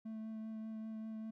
triangle tone with vibrato, 220 Hz, A3, in tune, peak -40 dBFS, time 0.05-1.31 s, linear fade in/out 10 ms, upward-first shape triangle, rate 5.1 Hz, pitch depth 14 cents each way, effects none

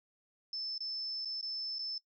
sine tone with dropouts, 5270 Hz, E8, 1 cent flat, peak -36 dBFS, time 0.53-1.98 s, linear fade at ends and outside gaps 2 ms, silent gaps 0.78-0.805 / 1.249-1.255 / 1.412-1.427 / 1.785-1.791 s, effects noise-tail reverb RT60 0.1 s tail -20 dB re dry

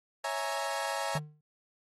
30% pulse chord, A# half-diminished seventh, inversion first, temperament equal with one note detuned, 554.4 / 657.4 / 830.6 / 932.3 Hz, C#5 / E5 / G#5 / A#5, 0 / -5 / 0 / 0 cents, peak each -35 / -35 / -34 / -35 dBFS, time 0.24-1.18 s, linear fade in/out 5 ms
triangle tone with exponential decay, 151 Hz, D3, 48 cents sharp, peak -27 dBFS, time 1.15-1.41 s, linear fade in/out 5 ms, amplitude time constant 56 ms
effects AAC 32 kbps

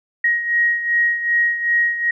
sine beating tone pair, 1886 / 1888.6 Hz, A#6 / A#6, +20 / +22 cents, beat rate 2.6 Hz, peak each -16 / -22 dBFS, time 0.24-2.11 s, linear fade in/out 5 ms, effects none

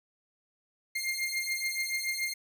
sawtooth beating tone pair, 2113 / 2120 Hz, C7 / C7, +16 / +22 cents, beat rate 7 Hz, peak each -30 dBFS, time 0.95-2.34 s, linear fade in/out 10 ms, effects none

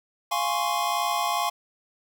square chord, Db major seventh, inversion first, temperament equal, 698.5 / 830.6 / 1046.5 / 1108.7 Hz, F5 / Ab5 / C6 / Db6, 0 / 0 / 0 / 0 cents, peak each -30 dBFS, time 0.31-1.5 s, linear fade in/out 10 ms, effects 9-bit

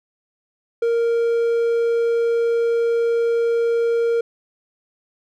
triangle tone, 465.4 Hz, A#4, 3 cents flat, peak -14 dBFS, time 0.82-4.21 s, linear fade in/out 5 ms, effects none

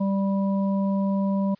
harmonic tone, 196 Hz, G3, in tune, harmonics 1 / 3 / 5, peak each -21 / -31 / -35 dBFS, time 0-1.55 s, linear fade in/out 10 ms, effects white hiss -61 dBFS RMS until 1.59 s + resampled to 11025 Hz

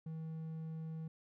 triangle tone, 160.2 Hz, E3, 49 cents flat, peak -39 dBFS, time 0.06-1.08 s, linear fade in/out 5 ms, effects none

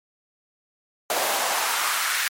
pink noise with high-pass filter sweep, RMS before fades -24 dBFS, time 1.1-2.28 s, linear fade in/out 2 ms, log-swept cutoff 560 to 1700 Hz, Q 1.9, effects MP3 64 kbps

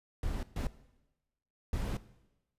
brown noise bursts at uneven times, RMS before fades -34 dBFS, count 3, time 0.23-0.43 / 0.56-0.67 / 1.73-1.97 s, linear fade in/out 2 ms, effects noise-tail reverb RT60 1.0 s tail -17 dB re dry + resampled to 32000 Hz

